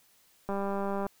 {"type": "click train", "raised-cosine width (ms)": 1, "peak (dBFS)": -20, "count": 115, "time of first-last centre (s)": [0.49, 1.066], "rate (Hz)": 198, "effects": ["white hiss -64 dBFS RMS until 1.2 s"]}